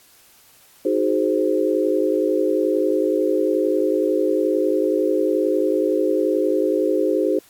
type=chord; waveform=sine; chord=Ab dominant seventh; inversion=second; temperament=equal with one note detuned; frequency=311.1 / 370 / 421.1 / 523.3 Hz; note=Eb4 / Gb4 / Ab4 / C5; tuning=0 / 0 / +24 / 0 cents; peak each=-22 dBFS; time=0.85-7.39 s; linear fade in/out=5 ms; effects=white hiss -52 dBFS RMS until 7.49 s + AAC 64 kbps